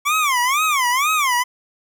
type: tone with vibrato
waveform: 25% pulse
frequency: 1108.7 Hz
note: C#6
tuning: in tune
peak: -12 dBFS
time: 0.05-1.44 s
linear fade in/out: 20 ms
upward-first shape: sine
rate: 2.1 Hz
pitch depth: 240 cents each way
effects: none